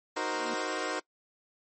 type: chord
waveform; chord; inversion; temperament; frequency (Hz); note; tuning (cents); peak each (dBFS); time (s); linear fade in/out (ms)
15% pulse; C half-diminished seventh; first; equal; 311.1 / 370 / 466.2 / 523.3; Eb4 / Gb4 / Bb4 / C5; 0 / 0 / 0 / 0; -30; 0.16-1; 10
type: tone with exponential growth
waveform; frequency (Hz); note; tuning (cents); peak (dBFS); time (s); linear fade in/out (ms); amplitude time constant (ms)
sine; 236.6; A#3; +26; -35; 0.18-0.54; 5; 77
effects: noise-tail reverb RT60 0.1 s tail -23 dB re dry + MP3 32 kbps